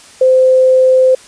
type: tone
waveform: sine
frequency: 517 Hz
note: C5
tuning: 21 cents flat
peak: -5 dBFS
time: 0.21-1.15 s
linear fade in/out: 5 ms
effects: white hiss -39 dBFS RMS until 1.27 s + resampled to 22050 Hz